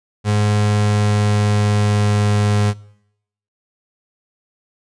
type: tone with pitch glide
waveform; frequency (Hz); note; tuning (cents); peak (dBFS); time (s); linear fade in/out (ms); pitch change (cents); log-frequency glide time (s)
35% pulse; 104.5 to 103.66; G#2 to G#2; +11 to -3; -12; 0.24-2.74; 50; -14; 0.46-2.62
effects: noise-tail reverb RT60 0.8 s tail -23 dB re dry + resampled to 22050 Hz